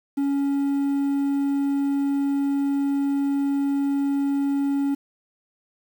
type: tone with quantisation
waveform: triangle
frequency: 279.2 Hz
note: C#4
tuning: 13 cents sharp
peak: -18 dBFS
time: 0.17-4.95 s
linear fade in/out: 10 ms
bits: 8
effects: none